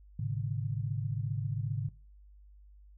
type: tone cluster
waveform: sine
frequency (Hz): 107.2 / 134.8 / 149.8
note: A2 / C#3 / D3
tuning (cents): -45 / -48 / +35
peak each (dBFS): -34 / -35 / -38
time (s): 0.19-1.89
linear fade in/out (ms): 5
effects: noise-tail reverb RT60 0.3 s tail -17 dB re dry + added 50 Hz sine -53 dBFS peak until 2.97 s